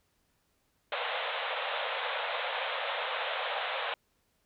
pink band-pass noise, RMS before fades -34 dBFS, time 0.92-3.94 s, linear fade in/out 2 ms, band 480 to 3800 Hz, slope 96 dB/octave, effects pink hiss -74 dBFS RMS until 4.45 s

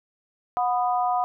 sine tone cluster, 730 / 993 / 1237 Hz, F#5 / B5 / D#6, -24 / +9 / -10 cents, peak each -22 / -27 / -30 dBFS, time 0.57-1.24 s, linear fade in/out 0 ms, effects none

